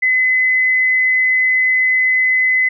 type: tone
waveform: sine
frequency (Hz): 2027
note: B6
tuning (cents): +45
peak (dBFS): -11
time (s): 0.02-2.69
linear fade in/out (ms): 10
effects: none